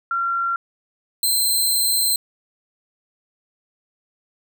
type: tone pair in turn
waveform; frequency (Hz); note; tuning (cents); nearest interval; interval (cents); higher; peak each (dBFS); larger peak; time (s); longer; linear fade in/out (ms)
sine / 10% pulse; 1372 / 4111; F6 / C8; -31 / -31; octave + perfect fifth; 1900; second; -19 / -10; second; 0.11-0.56 / 1.23-2.16; second; 2
effects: none